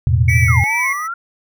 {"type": "chord", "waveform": "sine", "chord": "E suspended fourth", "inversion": "none", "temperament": "just", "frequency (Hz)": [82.41, 109.88, 123.61], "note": ["E2", "A2", "B2"], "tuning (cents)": [0, -2, 2], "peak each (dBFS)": -15, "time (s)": [0.07, 0.64], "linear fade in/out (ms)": 0}
{"type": "tone with vibrato", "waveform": "sine", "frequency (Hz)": 2217, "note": "C#7", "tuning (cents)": 0, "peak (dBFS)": -16, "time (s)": [0.28, 0.93], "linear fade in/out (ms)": 5, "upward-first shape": "sine", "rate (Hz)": 2.6, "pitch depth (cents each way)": 82}
{"type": "tone with tremolo", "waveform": "square", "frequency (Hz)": 1958, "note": "B6", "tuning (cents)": -15, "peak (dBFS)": -22, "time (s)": [0.28, 1.08], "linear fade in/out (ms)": 20, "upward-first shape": "sine", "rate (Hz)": 2.3, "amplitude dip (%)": 45}
{"type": "exponential two-way sweep", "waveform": "sine", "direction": "down then up", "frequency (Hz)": [1416, 797, 1416], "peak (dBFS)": -21, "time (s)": [0.48, 1.14], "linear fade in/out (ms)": 5, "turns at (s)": 0.61}
{"effects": []}